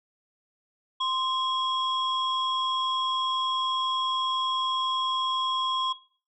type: tone pair together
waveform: sine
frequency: 1044 / 3310 Hz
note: C6 / G#7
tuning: -4 / -6 cents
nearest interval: octave + minor sixth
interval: 1998 cents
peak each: -26 dBFS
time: 1-5.93 s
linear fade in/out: 10 ms
effects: noise-tail reverb RT60 0.4 s tail -17 dB re dry + tanh soft clip ceiling -20 dBFS